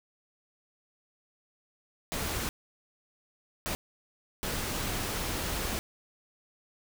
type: noise bursts at uneven times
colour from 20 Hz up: pink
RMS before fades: -33 dBFS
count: 3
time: 2.12-2.49 / 3.66-3.75 / 4.43-5.79 s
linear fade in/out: 0 ms
effects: none